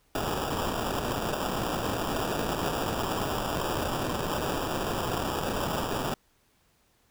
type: noise with sample-and-hold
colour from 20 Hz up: white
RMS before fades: -30 dBFS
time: 0.15-6.14 s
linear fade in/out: 2 ms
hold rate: 2100 Hz
effects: pink hiss -67 dBFS RMS until 7.1 s